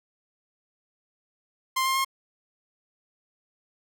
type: tone with pitch steps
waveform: sawtooth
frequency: 1049 / 1060 / 1071 Hz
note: C6 / C6 / C6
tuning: +4 / +22 / +40 cents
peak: -19 dBFS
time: 1.76-2.048 s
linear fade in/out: 10 ms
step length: 96 ms
effects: none